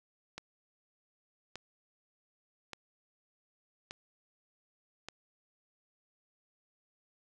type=click train; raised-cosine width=0.2 ms; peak=-24 dBFS; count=5; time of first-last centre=0.38-5.086 s; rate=0.85 Hz; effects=none